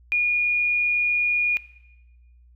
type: tone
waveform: sine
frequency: 2438 Hz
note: D#7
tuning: 36 cents flat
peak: -18 dBFS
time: 0.12-1.57 s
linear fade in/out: 0 ms
effects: noise-tail reverb RT60 1.0 s tail -17 dB re dry + added 60 Hz sine -50 dBFS peak until 2.55 s